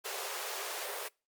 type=high-pass noise; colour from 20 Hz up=pink; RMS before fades=-39 dBFS; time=0.04-1.09 s; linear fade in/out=20 ms; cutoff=380 Hz; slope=96 dB/octave; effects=noise-tail reverb RT60 0.3 s tail -25 dB re dry + Opus 48 kbps